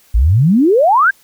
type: exponential sweep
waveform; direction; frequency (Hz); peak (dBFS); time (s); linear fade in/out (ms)
sine; up; 50.3 to 1661.2; -7; 0.14-1.11; 10
effects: white hiss -50 dBFS RMS until 1.23 s